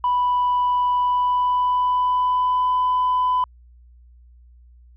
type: tone with pitch glide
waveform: sine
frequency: 987.8 to 1002.7 Hz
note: B5 to B5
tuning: 0 to +26 cents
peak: -15 dBFS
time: 0.04-3.44 s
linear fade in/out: 2 ms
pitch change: +26 cents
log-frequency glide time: 0.97-2.74 s
effects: tanh soft clip ceiling -14 dBFS + added 60 Hz sine -46 dBFS peak until 4.96 s